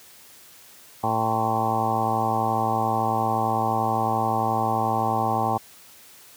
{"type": "harmonic tone with a mistuned harmonic", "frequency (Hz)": 111.5, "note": "A2", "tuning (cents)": 23, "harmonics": [1, 2, 3, 4, 5, 6, 7, 8, 9, 10], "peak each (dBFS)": [-30, -31, -34, -34, -34, -33, -24, -29, -30, -33], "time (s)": [1.03, 5.58], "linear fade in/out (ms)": 10, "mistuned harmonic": 9, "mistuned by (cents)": 57, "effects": ["white hiss -49 dBFS RMS until 6.36 s", "high-pass 60 Hz 12 dB/octave"]}